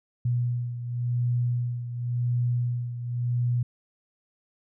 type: beating tone pair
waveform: sine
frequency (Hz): 121.3 / 122.22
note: B2 / B2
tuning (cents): -31 / -18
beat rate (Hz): 0.92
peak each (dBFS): -25 / -31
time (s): 0.25-3.63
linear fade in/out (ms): 5
effects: none